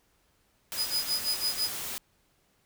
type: noise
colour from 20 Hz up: white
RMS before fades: -36 dBFS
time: 0.72-1.98 s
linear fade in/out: 0 ms
type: tone with tremolo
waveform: 40% pulse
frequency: 4978 Hz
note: D#8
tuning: in tune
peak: -24 dBFS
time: 0.76-1.7 s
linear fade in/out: 50 ms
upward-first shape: sine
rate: 6 Hz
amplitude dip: 95%
effects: pink hiss -69 dBFS RMS until 2.65 s